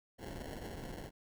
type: noise with sample-and-hold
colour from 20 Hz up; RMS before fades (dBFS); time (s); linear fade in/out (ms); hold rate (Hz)
pink; -45; 0.18-1.11; 50; 1225
effects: none